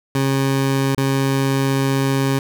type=tone with dropouts; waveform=20% pulse; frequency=135.8 Hz; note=C#3; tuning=35 cents flat; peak=-11 dBFS; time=0.15-2.39 s; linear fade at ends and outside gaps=2 ms; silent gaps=0.948-0.977 s; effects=none